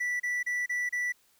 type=tone bursts; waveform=triangle; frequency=1964 Hz; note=B6; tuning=10 cents flat; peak=-26 dBFS; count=5; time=0-1.124 s; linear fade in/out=10 ms; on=200 ms; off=31 ms; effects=white hiss -66 dBFS RMS until 1.39 s